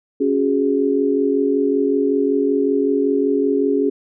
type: chord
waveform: sine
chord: C# suspended fourth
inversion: none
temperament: equal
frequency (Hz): 277.2 / 370 / 415.3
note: C#4 / F#4 / G#4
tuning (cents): 0 / 0 / 0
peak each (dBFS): -18 / -22 / -18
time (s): 0.2-3.9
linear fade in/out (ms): 10
effects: none